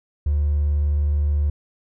triangle tone with hard clipping, 73.42 Hz, D2, in tune, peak -17 dBFS, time 0.26-1.5 s, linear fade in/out 5 ms, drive 3 dB, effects none

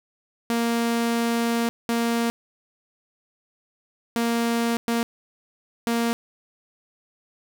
sawtooth tone bursts at uneven times, 233.1 Hz, A#3, in tune, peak -17 dBFS, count 5, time 0.5-1.69 / 1.89-2.3 / 4.16-4.77 / 4.88-5.03 / 5.87-6.13 s, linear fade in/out 0 ms, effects none

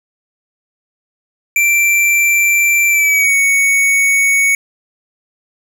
square tone with pitch glide, 2349 to 2226 Hz, D7 to C#7, 0 to +7 cents, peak -10 dBFS, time 1.56-4.55 s, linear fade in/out 2 ms, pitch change -93 cents, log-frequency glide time 2.89-3.35 s, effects none

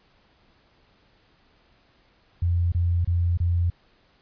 sine tone bursts, 86.6 Hz, F2, 14 cents flat, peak -19 dBFS, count 4, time 2.42-3.701 s, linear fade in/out 5 ms, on 300 ms, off 27 ms, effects pink hiss -61 dBFS RMS until 4.21 s + resampled to 11025 Hz

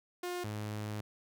sawtooth tone pair in turn, 356 / 105.84 Hz, F4 / G#2, +33 / +33 cents, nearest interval octave + major sixth, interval 2100 cents, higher first, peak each -32 / -33 dBFS, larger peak first, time 0.23-0.44 / 0.44-1.01 s, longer second, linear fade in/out 5 ms, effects none

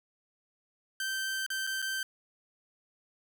sawtooth tone with dropouts, 1555 Hz, G6, 14 cents flat, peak -28 dBFS, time 1-2.03 s, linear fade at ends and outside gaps 2 ms, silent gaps 1.464-1.502 / 1.668-1.672 / 1.819-1.824 s, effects none

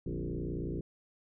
sine tone with frequency modulation, 103.83 Hz, G#2, in tune, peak -33 dBFS, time 0.06-0.81 s, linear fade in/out 5 ms, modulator 58.8 Hz, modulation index 5.3, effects none

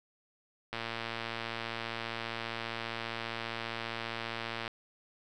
click train, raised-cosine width 0.3 ms, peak -20 dBFS, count 455, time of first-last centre 0.73-4.678 s, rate 115 Hz, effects none

